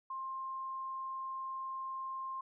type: tone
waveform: sine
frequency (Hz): 1058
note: C6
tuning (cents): +19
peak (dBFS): -38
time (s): 0.1-2.41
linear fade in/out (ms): 5
effects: none